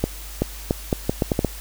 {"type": "accelerating click train", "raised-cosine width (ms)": 2, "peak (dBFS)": -5, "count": 9, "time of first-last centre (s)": [0.04, 1.447], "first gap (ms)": 380, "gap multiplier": 0.76, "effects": ["added 50 Hz sine -35 dBFS peak until 1.6 s", "white hiss -39 dBFS RMS until 1.6 s"]}